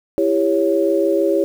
sine chord, C# diminished, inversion first, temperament just, 332.6 / 399.1 / 554.4 Hz, E4 / G4 / C#5, +16 / +31 / 0 cents, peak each -18 dBFS, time 0.18-1.44 s, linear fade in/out 0 ms, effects 7-bit

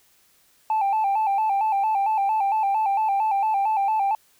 sine tone with vibrato, 830.6 Hz, G#5, in tune, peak -17 dBFS, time 0.7-4.15 s, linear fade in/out 2 ms, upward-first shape square, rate 4.4 Hz, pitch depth 86 cents each way, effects tanh soft clip ceiling -17 dBFS + white hiss -60 dBFS RMS until 4.39 s

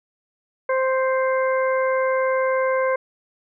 harmonic tone, 523.3 Hz, C5, in tune, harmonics 1 / 2 / 3 / 4, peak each -19 / -25 / -29 / -31 dBFS, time 0.69-2.96 s, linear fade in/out 5 ms, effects none

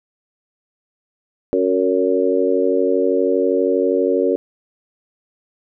harmonic tone with a mistuned harmonic, 92.5 Hz, F#2, in tune, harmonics 3 / 4 / 5 / 6, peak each -21 / -19 / -18 / -21 dBFS, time 1.53-4.36 s, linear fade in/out 0 ms, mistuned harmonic 6, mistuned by +22 cents, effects none

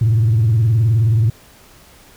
sine tone with vibrato, 111.7 Hz, A2, 27 cents sharp, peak -9 dBFS, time 0.01-1.3 s, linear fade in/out 5 ms, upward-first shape sine, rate 19 Hz, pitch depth 140 cents each way, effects tanh soft clip ceiling -8 dBFS + pink hiss -46 dBFS RMS until 2.16 s

